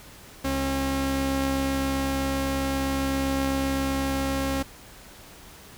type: tone pair together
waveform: sawtooth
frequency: 67.7 / 270.3 Hz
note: C#2 / C#4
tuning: -40 / -44 cents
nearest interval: 2 octaves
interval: 2396 cents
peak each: -26 / -21 dBFS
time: 0.44-4.63 s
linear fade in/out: 10 ms
effects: pink hiss -47 dBFS RMS until 5.77 s